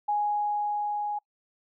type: tone with level ramp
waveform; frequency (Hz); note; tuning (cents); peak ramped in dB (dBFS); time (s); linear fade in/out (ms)
sine; 830.6; G#5; 0; -23 to -28; 0.08-1.19; 10
effects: noise-tail reverb RT60 0.1 s tail -24 dB re dry